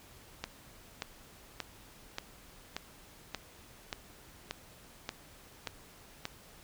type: click train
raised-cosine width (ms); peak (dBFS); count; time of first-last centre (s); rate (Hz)
0.2; -18; 11; 0.44-6.254; 1.72
effects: pink hiss -56 dBFS RMS until 6.63 s